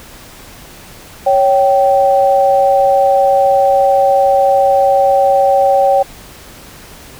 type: tone pair together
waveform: sine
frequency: 554.4 / 777.1 Hz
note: C#5 / G5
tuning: 0 / -15 cents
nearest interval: tritone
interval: 585 cents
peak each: -10 dBFS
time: 1.26-6.03 s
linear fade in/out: 10 ms
effects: pink hiss -36 dBFS RMS until 7.19 s